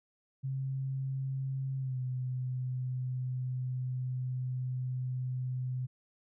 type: tone with pitch glide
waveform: sine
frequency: 133.8 to 127.39 Hz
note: C3 to C3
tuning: +39 to -46 cents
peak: -32 dBFS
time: 0.43-5.87 s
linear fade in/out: 20 ms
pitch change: -85 cents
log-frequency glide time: 1.78-1.99 s
effects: none